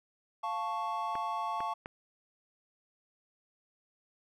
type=chord; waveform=triangle; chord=F augmented; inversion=none; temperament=equal; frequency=698.5 / 880 / 1108.7 Hz; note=F5 / A5 / C#6; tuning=0 / 0 / 0 cents; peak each=-37 / -34 / -34 dBFS; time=0.43-1.74 s; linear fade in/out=10 ms
type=clicks; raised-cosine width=0.5 ms; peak=-25 dBFS; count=3; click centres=1.154 / 1.605 / 1.859 s
effects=none